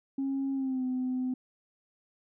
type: tone with pitch glide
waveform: sine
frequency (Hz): 271.8 to 255.1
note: C#4 to C4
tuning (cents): -34 to -44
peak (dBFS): -27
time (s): 0.18-1.34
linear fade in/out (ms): 5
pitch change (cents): -110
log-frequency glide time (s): 0.53-0.84
effects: tanh soft clip ceiling -25 dBFS